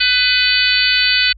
harmonic tone, 499.8 Hz, B4, 21 cents sharp, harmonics 3 / 4 / 5 / 6 / 7 / 8 / 9, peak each -19 / -21 / -18 / -19 / -22 / -21 / -17 dBFS, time 0-1.33 s, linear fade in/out 10 ms, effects added 50 Hz sine -37 dBFS peak until 1.37 s

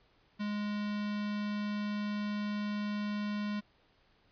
square tone with notch filter, 207.7 Hz, G#3, in tune, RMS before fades -35 dBFS, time 0.39-3.61 s, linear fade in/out 20 ms, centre 530 Hz, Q 1.2, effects pink hiss -68 dBFS RMS until 4.31 s + resampled to 11025 Hz

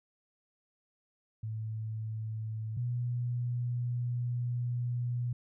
sine tone pair in turn, 110 / 121.59 Hz, A2 / B2, 0 / -27 cents, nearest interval major second, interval 173 cents, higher second, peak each -34 / -30 dBFS, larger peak second, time 1.43-2.77 / 2.77-5.33 s, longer second, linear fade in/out 5 ms, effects none

